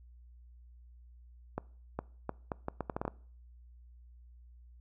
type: accelerating click train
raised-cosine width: 1 ms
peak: -20 dBFS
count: 11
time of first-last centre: 1.58-3.079 s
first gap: 410 ms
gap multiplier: 0.74
effects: noise-tail reverb RT60 0.5 s tail -23 dB re dry + added 60 Hz sine -53 dBFS peak until 4.8 s